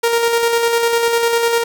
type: tone with tremolo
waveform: sawtooth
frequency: 466.2 Hz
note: A#4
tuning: in tune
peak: -8 dBFS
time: 0.03-1.64 s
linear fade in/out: 10 ms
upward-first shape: square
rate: 10 Hz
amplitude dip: 35%
effects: none